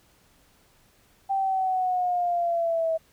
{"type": "linear sweep", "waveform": "sine", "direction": "down", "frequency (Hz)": [784, 644], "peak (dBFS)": -22, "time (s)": [1.29, 2.98], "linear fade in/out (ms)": 20, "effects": ["pink hiss -61 dBFS RMS until 3.12 s"]}